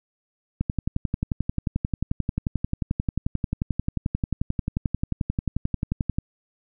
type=click train; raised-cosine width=5 ms; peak=-11 dBFS; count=64; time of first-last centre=0.61-6.185 s; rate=11.3 Hz; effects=none